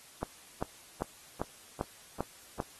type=click train; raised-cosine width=1 ms; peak=-18 dBFS; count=7; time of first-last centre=0.23-2.602 s; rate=2.53 Hz; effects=white hiss -55 dBFS RMS until 2.79 s + AAC 32 kbps